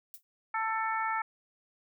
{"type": "noise with exponential decay", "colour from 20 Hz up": "violet", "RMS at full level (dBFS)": -41, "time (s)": [0.14, 0.23], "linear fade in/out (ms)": 0, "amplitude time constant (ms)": 18}
{"type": "harmonic tone", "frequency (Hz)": 443.8, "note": "A4", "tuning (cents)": 15, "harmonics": [2, 3, 4, 5], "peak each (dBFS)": [-32, -33, -37, -39], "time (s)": [0.54, 1.22], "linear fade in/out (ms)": 5}
{"effects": []}